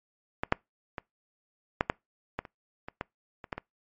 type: clicks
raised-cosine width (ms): 0.5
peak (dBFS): -13 / -6 / -19 / -8 / -9 / -15 / -28 / -23 / -17 / -26 / -17 / -20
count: 12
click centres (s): 0.435 / 0.524 / 0.982 / 1.809 / 1.899 / 2.39 / 2.452 / 2.885 / 3.011 / 3.442 / 3.528 / 3.58
effects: noise-tail reverb RT60 0.2 s tail -25 dB re dry + MP3 32 kbps